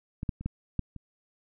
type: clicks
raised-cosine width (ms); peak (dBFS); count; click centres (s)
5; -21 / -16 / -27 / -17 / -15 / -29; 6; 0.231 / 0.292 / 0.41 / 0.46 / 0.793 / 0.963
effects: none